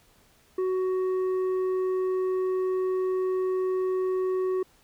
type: tone with tanh clipping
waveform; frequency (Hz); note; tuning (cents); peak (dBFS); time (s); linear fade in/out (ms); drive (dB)
sine; 372.6; F#4; +12; -25; 0.58-4.63; 5; 6
effects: pink hiss -61 dBFS RMS until 4.83 s